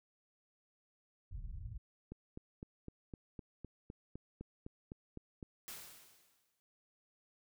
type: low-pass noise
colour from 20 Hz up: pink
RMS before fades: -45 dBFS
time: 1.31-1.78 s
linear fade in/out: 10 ms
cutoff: 110 Hz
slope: 24 dB/octave
type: click train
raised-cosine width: 3 ms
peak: -33 dBFS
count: 14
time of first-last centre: 2.12-5.428 s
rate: 3.93 Hz
type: noise with exponential decay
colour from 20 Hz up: white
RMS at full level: -46 dBFS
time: 5.68-6.6 s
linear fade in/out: 0 ms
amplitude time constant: 200 ms
effects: none